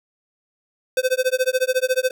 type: tone with tremolo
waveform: square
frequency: 513 Hz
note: C5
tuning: 34 cents flat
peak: -15 dBFS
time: 0.97-2.11 s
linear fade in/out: 2 ms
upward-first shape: sine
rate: 14 Hz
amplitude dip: 100%
effects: none